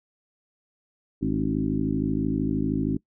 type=harmonic tone with a mistuned harmonic; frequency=53 Hz; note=G#1; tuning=36 cents sharp; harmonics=1 / 2 / 3 / 4 / 5 / 6 / 7; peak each=-34 / -34 / -30 / -29 / -27 / -30 / -35 dBFS; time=1.21-2.98 s; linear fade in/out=20 ms; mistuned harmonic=6; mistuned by=-47 cents; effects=noise-tail reverb RT60 0.1 s tail -22 dB re dry